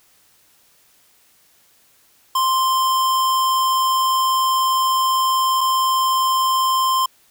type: tone pair in turn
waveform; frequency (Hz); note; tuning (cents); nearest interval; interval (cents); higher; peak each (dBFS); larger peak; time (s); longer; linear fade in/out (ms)
square; 1046.5 / 1046.5; C6 / C6; 0 / 0; unison; 0; neither; -16; neither; 2.35-5.61 / 5.61-7.06; first; 5
effects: white hiss -56 dBFS RMS until 7.3 s